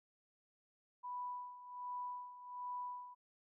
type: tone with tremolo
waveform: sine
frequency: 987.8 Hz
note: B5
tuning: in tune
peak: -40 dBFS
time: 1.03-3.15 s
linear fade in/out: 20 ms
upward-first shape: sine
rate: 1.3 Hz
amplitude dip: 75%
effects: none